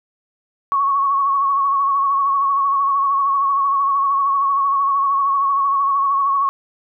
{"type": "tone with vibrato", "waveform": "sine", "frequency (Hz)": 1107, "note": "C#6", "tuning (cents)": -3, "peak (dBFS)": -14, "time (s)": [0.72, 6.49], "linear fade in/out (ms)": 0, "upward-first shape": "sine", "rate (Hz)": 13, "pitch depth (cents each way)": 39, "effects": []}